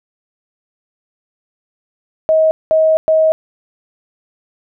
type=tone bursts at uneven times; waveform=sine; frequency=634 Hz; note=D#5; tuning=32 cents sharp; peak=-8 dBFS; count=3; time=2.29-2.51 / 2.71-2.97 / 3.08-3.32 s; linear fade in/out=0 ms; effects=none